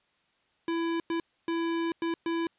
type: tone bursts at uneven times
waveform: square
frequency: 333.2 Hz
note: E4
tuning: 19 cents sharp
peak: -28 dBFS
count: 5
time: 0.68-1 / 1.1-1.2 / 1.48-1.92 / 2.02-2.14 / 2.26-2.47 s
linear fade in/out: 2 ms
effects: white hiss -70 dBFS RMS until 2.58 s + resampled to 8000 Hz